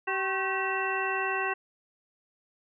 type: harmonic tone with a mistuned harmonic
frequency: 384.6 Hz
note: G4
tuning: 33 cents flat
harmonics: 1 / 2 / 3 / 4 / 5 / 7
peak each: -34 / -34 / -34 / -34 / -34 / -34 dBFS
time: 0.07-1.54 s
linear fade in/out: 10 ms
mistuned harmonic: 3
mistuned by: -93 cents
effects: none